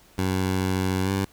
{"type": "tone with pitch glide", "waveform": "15% pulse", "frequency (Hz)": [93.6, 97.18], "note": ["F#2", "G2"], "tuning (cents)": [20, -15], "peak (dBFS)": -16, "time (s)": [0.18, 1.25], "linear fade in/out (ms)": 5, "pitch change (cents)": 65, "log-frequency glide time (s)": [1.02, 1.1], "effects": ["pink hiss -55 dBFS RMS until 1.32 s"]}